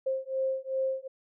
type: beating tone pair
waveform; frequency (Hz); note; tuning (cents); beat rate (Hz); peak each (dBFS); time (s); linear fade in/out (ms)
sine; 528 / 530.6; C5 / C5; +16 / +24; 2.6; -31; 0.06-1.08; 10
effects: none